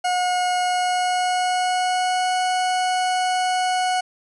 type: tone with pitch glide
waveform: 40% pulse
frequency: 724 to 735.4 Hz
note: F#5 to F#5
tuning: -38 to -11 cents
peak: -18 dBFS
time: 0.04-4.01 s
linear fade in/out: 10 ms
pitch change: +27 cents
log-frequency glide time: 0.59-2.35 s
effects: resampled to 24000 Hz + 9-bit